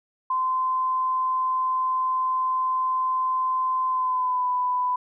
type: tone with pitch glide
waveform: sine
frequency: 1032 to 996.8 Hz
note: C6 to B5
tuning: -24 to +16 cents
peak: -21 dBFS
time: 0.3-4.96 s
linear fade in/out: 5 ms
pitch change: -60 cents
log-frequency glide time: 3.89-4.47 s
effects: none